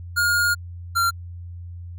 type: tone pair in turn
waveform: square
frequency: 1424 / 1377.1 Hz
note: F6 / F6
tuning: +33 / -25 cents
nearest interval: minor second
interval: 58 cents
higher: first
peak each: -18 dBFS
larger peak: neither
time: 0.16-0.55 / 0.95-1.11 s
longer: first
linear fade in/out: 20 ms
effects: added 87 Hz sine -33 dBFS peak until 1.98 s